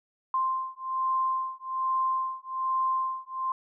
sine beating tone pair, 1046.5 / 1047.7 Hz, C6 / C6, 0 / +2 cents, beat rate 1.2 Hz, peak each -29 / -29 dBFS, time 0.34-3.52 s, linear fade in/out 2 ms, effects none

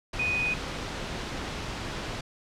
sine tone in noise, 2489 Hz, D#7, in tune, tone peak -25 dBFS, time 0.19-0.54 s, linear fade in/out 5 ms, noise pink, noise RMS -34 dBFS, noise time 0.13-2.21 s, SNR +6 dB, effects low-pass 5000 Hz 12 dB/octave

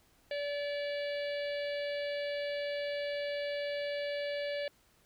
harmonic tone with a mistuned harmonic, 576 Hz, D5, 34 cents flat, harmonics 1 / 3 / 4 / 5 / 6 / 7 / 8, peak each -34 / -44 / -46 / -48 / -50 / -51 / -52 dBFS, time 0.31-4.68 s, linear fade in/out 2 ms, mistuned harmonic 8, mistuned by -16 cents, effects pink hiss -67 dBFS RMS until 5.05 s

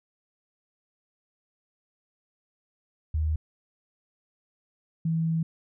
sine tone pair in turn, 77.78 / 162.87 Hz, D#2 / E3, 0 / -21 cents, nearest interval octave + minor second, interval 1279 cents, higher second, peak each -23 dBFS, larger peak neither, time 3.14-3.36 / 5.05-5.43 s, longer second, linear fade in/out 5 ms, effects none

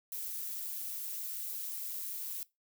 violet noise with amplitude modulation, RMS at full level -37 dBFS, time 0.12-2.43 s, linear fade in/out 2 ms, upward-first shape sine, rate 196 Hz, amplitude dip 60%, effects noise-tail reverb RT60 0.2 s tail -20 dB re dry

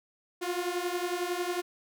sawtooth beating tone pair, 349.2 / 360.2 Hz, F4 / F#4, 0 / -46 cents, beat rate 11 Hz, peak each -29 dBFS, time 0.41-1.62 s, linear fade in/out 20 ms, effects none

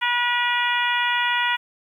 harmonic tone with a mistuned harmonic, 483.7 Hz, B4, 36 cents flat, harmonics 2 / 3 / 4 / 5 / 6 / 7, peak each -24 / -26 / -24 / -28 / -28 / -31 dBFS, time 0.01-1.57 s, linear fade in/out 20 ms, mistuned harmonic 6, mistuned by -17 cents, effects 9-bit

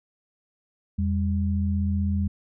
sine tone pair together, 84 / 199.44 Hz, E2 / G3, +33 / +30 cents, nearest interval octave + minor third, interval 1497 cents, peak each -23 / -26 dBFS, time 0.98-2.28 s, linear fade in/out 10 ms, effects none

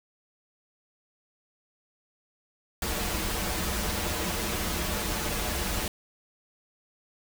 pink noise with comb filter, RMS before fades -30 dBFS, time 2.82-5.88 s, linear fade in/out 2 ms, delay 7.5 ms, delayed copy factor -0.65, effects none

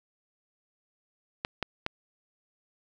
clicks, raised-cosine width 0.3 ms, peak -13 dBFS, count 3, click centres 1.449 / 1.627 / 1.864 s, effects none

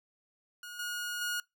sawtooth tone with level steps, 1440 Hz, F#6, 47 cents flat, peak -39 / -31 / -28 dBFS, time 0.63-1.4 s, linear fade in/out 2 ms, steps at 0.79 / 1.21 s, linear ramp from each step 5 ms, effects noise-tail reverb RT60 0.2 s tail -25 dB re dry

